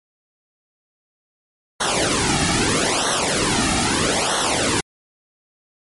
pink noise with flanger, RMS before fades -19 dBFS, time 1.8-4.81 s, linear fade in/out 10 ms, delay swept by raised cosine 0.41 to 2.01 ms, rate 0.78 Hz, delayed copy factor -0.95, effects MP3 48 kbps

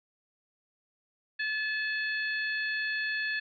harmonic tone, 863 Hz, A5, 34 cents flat, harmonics 2 / 3 / 4 / 5, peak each -30 / -37 / -44 / -41 dBFS, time 1.39-3.4 s, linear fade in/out 10 ms, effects none

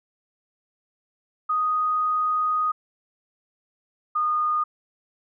sine tone pair in turn, 1244.5 / 1225.9 Hz, D#6 / D#6, 0 / -26 cents, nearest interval unison, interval 26 cents, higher first, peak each -20 dBFS, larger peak neither, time 1.49-2.72 / 4.15-4.64 s, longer first, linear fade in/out 10 ms, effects none

